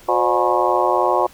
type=harmonic tone with a mistuned harmonic; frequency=120.8 Hz; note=B2; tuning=38 cents flat; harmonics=3 / 4 / 5 / 6 / 7 / 8 / 9; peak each=-22 / -22 / -22 / -22 / -22 / -22 / -22 dBFS; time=0.08-1.27 s; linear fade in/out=10 ms; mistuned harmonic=4; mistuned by=+130 cents; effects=pink hiss -46 dBFS RMS until 1.33 s